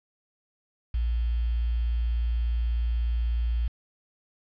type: tone with quantisation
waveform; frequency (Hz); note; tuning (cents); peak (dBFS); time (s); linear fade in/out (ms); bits
sine; 58.27; A#1; 0; -23; 0.94-3.68; 5; 8
effects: resampled to 11025 Hz